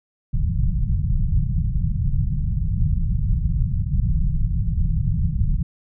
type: low-pass noise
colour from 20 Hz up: pink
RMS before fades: -20 dBFS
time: 0.33-5.63 s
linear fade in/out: 5 ms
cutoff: 170 Hz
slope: 48 dB/octave
effects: none